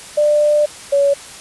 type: tone pair in turn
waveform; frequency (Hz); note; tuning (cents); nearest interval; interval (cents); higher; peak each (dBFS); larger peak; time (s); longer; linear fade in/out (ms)
sine; 595 / 563; D5 / C#5; +22 / +27; minor second; 95; first; -10; neither; 0.17-0.66 / 0.92-1.14; first; 10
effects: white hiss -35 dBFS RMS until 1.4 s + resampled to 24000 Hz